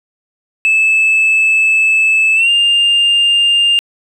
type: tone with pitch glide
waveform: sine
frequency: 2616 to 2804 Hz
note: E7 to F7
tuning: -14 to +6 cents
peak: -6 dBFS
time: 0.65-3.79 s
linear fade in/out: 0 ms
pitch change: +120 cents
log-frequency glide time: 2.35-2.5 s
effects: tanh soft clip ceiling -6 dBFS + 8-bit